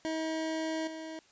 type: tone with level steps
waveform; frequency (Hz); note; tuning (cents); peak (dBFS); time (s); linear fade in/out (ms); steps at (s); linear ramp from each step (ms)
25% pulse; 319; D#4; +43; -28 / -36; 0.05-1.19; 0; 0.87; 5
effects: white hiss -63 dBFS RMS until 1.31 s + resampled to 16000 Hz